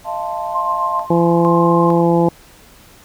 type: chord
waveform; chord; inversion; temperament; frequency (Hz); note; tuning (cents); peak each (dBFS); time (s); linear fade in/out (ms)
sine; F dominant seventh; third; equal with one note detuned; 622.3 / 688 / 880 / 1046.5; Eb5 / F5 / A5 / C6; 0 / -26 / 0 / 0; -29 / -24 / -24 / -28; 0.04-1.07; 50
type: tone with tremolo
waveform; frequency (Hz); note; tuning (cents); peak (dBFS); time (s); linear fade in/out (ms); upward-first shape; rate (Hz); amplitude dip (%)
sine; 1054; C6; +12; -17; 0.54-2.03; 20; square; 1.1; 70
type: harmonic tone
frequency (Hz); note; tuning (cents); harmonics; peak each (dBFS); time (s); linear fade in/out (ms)
169.8; F3; -48; 1 / 2 / 3 / 4 / 5 / 6; -15 / -15 / -17 / -25 / -19 / -30; 1.1-2.29; 5
effects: pink hiss -45 dBFS RMS until 3.04 s